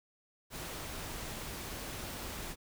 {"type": "noise", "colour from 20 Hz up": "pink", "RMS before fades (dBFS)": -42, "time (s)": [0.5, 2.56], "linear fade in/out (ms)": 50, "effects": []}